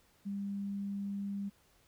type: tone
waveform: sine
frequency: 199.7 Hz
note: G3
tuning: 32 cents sharp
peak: -35 dBFS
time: 0.25-1.5 s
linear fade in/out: 20 ms
effects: pink hiss -68 dBFS RMS until 1.87 s